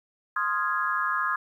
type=chord; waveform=sine; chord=F minor seventh; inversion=second; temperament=equal; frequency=1046.5 / 1244.5 / 1396.9 / 1661.2 Hz; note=C6 / Eb6 / F6 / Ab6; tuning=0 / 0 / 0 / 0 cents; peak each=-30 / -28 / -32 / -29 dBFS; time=0.36-1.36 s; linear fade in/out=5 ms; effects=10-bit